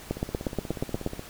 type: two click trains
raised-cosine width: 2 ms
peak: -13 / -22 dBFS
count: 9 / 18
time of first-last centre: 0.11-1.064 / 0.17-1.194 s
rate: 8.39 / 16.6 Hz
effects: pink hiss -45 dBFS RMS until 1.29 s